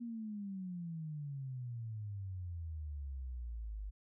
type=exponential sweep; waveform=sine; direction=down; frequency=240.1 to 49.19 Hz; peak=-40 dBFS; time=0-3.91 s; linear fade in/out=20 ms; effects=none